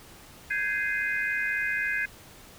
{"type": "chord", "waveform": "sine", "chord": "Ab major seventh", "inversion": "third", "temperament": "just", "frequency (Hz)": [1557.4, 1661.2, 2077, 2492], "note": ["G6", "Ab6", "C7", "Eb7"], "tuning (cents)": [-12, 0, -13, 2], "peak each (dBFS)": [-33, -29, -31, -34], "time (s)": [0.5, 2.06], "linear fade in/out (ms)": 10, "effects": ["pink hiss -50 dBFS RMS until 2.58 s"]}